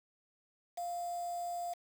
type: tone with quantisation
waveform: sine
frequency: 698.5 Hz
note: F5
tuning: in tune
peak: -36 dBFS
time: 0.77-1.74 s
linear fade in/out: 10 ms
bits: 8
effects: none